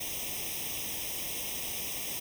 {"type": "noise with comb filter", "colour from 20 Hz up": "white", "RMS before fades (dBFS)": -36, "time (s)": [0, 2.2], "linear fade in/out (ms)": 10, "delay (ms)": 0.34, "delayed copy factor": 0.95, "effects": []}